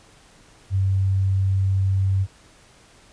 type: tone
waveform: sine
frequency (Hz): 96.2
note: G2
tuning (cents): -32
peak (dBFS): -17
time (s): 0.7-2.27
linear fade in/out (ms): 50
effects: pink hiss -52 dBFS RMS until 3.12 s + resampled to 22050 Hz